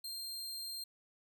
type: tone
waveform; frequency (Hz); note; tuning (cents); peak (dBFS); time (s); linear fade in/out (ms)
sawtooth; 4186; C8; 0; -38; 0.04-0.84; 5
effects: none